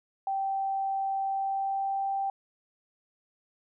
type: tone with pitch glide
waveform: sine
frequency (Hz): 779 to 784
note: G5 to G5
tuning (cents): -11 to 0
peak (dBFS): -27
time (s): 0.27-2.3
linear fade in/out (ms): 2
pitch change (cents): +11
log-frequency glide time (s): 1.24-2.08
effects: none